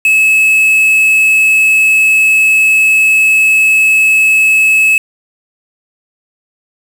triangle tone with quantisation, 2590 Hz, E7, 31 cents flat, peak -4 dBFS, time 0.05-4.98 s, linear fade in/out 2 ms, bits 4, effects none

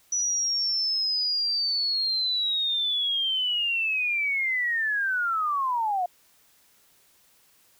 sine linear sweep, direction down, 5920 to 696 Hz, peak -23 dBFS, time 0.12-6.06 s, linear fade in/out 5 ms, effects white hiss -61 dBFS RMS until 7.79 s

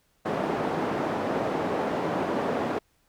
white band-pass noise, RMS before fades -28 dBFS, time 0.25-2.79 s, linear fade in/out 10 ms, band 180 to 670 Hz, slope 12 dB/octave, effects pink hiss -68 dBFS RMS until 3.08 s

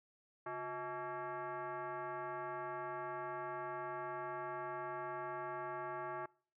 sine tone with frequency modulation, 139 Hz, C#3, 5 cents sharp, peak -40 dBFS, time 0.46-6.26 s, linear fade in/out 5 ms, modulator 499 Hz, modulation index 2.7, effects noise-tail reverb RT60 0.5 s tail -25 dB re dry

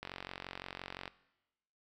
click train, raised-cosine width 0.3 ms, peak -25 dBFS, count 49, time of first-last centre 0.03-1.078 s, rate 45.8 Hz, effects noise-tail reverb RT60 1.0 s tail -19 dB re dry

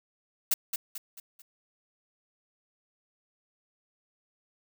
blue noise with echo, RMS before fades -24 dBFS, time 0.51-0.54 s, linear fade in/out 5 ms, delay 220 ms, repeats 4, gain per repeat -7 dB, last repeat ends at 1.42 s, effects none

